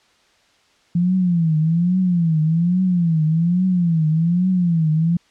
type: tone with vibrato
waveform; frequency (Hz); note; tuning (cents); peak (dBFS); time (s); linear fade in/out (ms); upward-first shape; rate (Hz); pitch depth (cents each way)
sine; 170; F3; -46; -14; 0.95-5.17; 5; triangle; 1.2; 180
effects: white hiss -57 dBFS RMS until 5.3 s + low-pass 5000 Hz 12 dB/octave